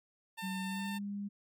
15% pulse tone, 898 Hz, A5, 35 cents sharp, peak -34 dBFS, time 0.37-0.99 s, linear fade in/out 20 ms
sine tone with pitch glide, 189.7 to 202.1 Hz, F#3 to G#3, +43 to -47 cents, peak -36 dBFS, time 0.42-1.29 s, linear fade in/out 20 ms, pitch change +110 cents, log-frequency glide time 0.63-0.99 s
effects MP3 96 kbps

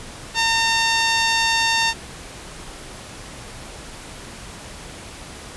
10% pulse tone, 910 Hz, A#5, 42 cents flat, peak -8 dBFS, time 0.34-1.94 s, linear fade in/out 50 ms, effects pink hiss -37 dBFS RMS until 5.56 s + resampled to 24000 Hz

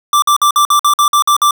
square tone bursts, 1174.7 Hz, D6, in tune, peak -8 dBFS, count 10, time 0.13-1.509 s, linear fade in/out 2 ms, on 92 ms, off 51 ms, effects none

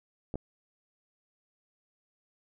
clicks, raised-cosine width 2 ms, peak -22 dBFS, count 2, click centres 0.341 / 0.356 s, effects none

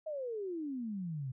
sine exponential sweep, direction down, 643 to 124.3 Hz, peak -36 dBFS, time 0.06-1.32 s, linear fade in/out 10 ms, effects none

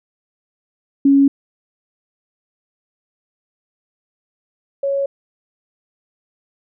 sine tone pair in turn, 277.2 / 554.4 Hz, C#4 / C#5, 0 / 0 cents, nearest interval octave, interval 1200 cents, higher second, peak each -8 / -16 dBFS, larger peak first, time 1.05-1.28 / 4.83-5.06 s, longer neither, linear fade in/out 5 ms, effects none

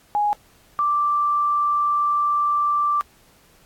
sine tone pair in turn, 830 / 1173.8 Hz, G#5 / D6, -1 / -1 cents, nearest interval tritone, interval 600 cents, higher second, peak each -17 dBFS, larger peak neither, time 0.15-0.33 / 0.79-3.01 s, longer second, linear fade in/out 0 ms, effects pink hiss -55 dBFS RMS until 3.65 s + AAC 64 kbps

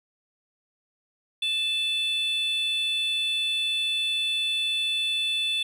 triangle tone pair together, 2637 / 3487 Hz, E7 / A7, 0 / -16 cents, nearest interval perfect fourth, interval 484 cents, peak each -27 / -22 dBFS, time 1.42-5.63 s, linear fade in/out 5 ms, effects tanh soft clip ceiling -19 dBFS + resampled to 32000 Hz

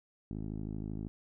10% pulse tone with low-pass filter, 52.9 Hz, G#1, 33 cents sharp, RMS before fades -39 dBFS, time 0.31-1.08 s, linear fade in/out 0 ms, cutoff 300 Hz, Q 1.1, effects none

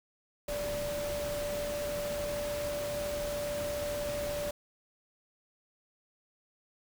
sine tone in noise, 584 Hz, D5, 10 cents flat, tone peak -33 dBFS, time 0.48-4.51 s, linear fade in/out 5 ms, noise pink, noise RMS -40 dBFS, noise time 0.48-4.51 s, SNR +4 dB, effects none

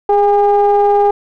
triangle ring-modulated tone, 200.4 Hz, G3, 38 cents sharp, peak -3 dBFS, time 0.09-1.11 s, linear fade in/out 5 ms, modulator 611 Hz, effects none

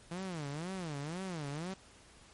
sawtooth tone with vibrato, 164 Hz, E3, 9 cents flat, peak -34 dBFS, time 0.11-1.74 s, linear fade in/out 5 ms, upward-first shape sine, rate 2 Hz, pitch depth 270 cents each way, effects pink hiss -59 dBFS RMS until 2.33 s + MP3 48 kbps

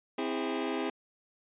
sawtooth chord, C augmented, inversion none, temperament just, 261.6 / 327 / 408.8 Hz, C4 / E4 / G#4, 0 / -14 / -27 cents, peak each -31 dBFS, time 0.18-0.9 s, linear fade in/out 5 ms, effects resampled to 8000 Hz

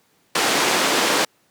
pink band-pass noise, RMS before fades -19 dBFS, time 0.35-1.25 s, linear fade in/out 5 ms, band 310 to 7500 Hz, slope 12 dB/octave, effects pink hiss -61 dBFS RMS until 1.5 s + high-pass 150 Hz 12 dB/octave

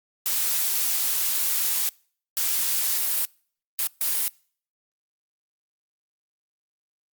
blue noise bursts at uneven times, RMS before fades -24 dBFS, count 4, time 0.26-1.89 / 2.37-3.25 / 3.79-3.87 / 4.01-4.28 s, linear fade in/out 0 ms, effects noise-tail reverb RT60 0.5 s tail -26 dB re dry + Opus 48 kbps

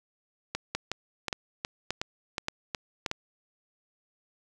two click trains, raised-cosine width 0.2 ms, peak -13 / -12 dBFS, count 8 / 5, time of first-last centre 0.55-3.114 / 0.75-3.062 s, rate 2.73 / 1.73 Hz, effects none

